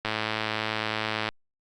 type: click train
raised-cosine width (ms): 0.3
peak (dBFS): -11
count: 136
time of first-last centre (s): 0.05-1.289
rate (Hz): 109
effects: Opus 48 kbps